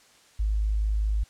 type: tone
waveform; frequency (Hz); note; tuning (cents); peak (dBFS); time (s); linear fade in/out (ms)
sine; 52.6; G#1; +23; -22; 0.39-1.24; 10
effects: white hiss -57 dBFS RMS until 1.29 s + low-pass 8000 Hz 12 dB/octave